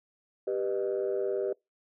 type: chord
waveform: sine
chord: G augmented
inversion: none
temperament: just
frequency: 392 / 490 / 612.5 Hz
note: G4 / B4 / D#5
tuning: 0 / -14 / -27 cents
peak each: -29 / -32 / -34 dBFS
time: 0.47-1.53 s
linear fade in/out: 5 ms
effects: noise-tail reverb RT60 0.2 s tail -26 dB re dry + tanh soft clip ceiling -21 dBFS